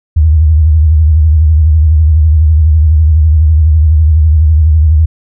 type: tone with vibrato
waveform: sine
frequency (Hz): 77.78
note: D#2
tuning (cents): 0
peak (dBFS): -3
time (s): 0.16-5.06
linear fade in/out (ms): 10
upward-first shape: sine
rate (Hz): 12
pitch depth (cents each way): 100
effects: none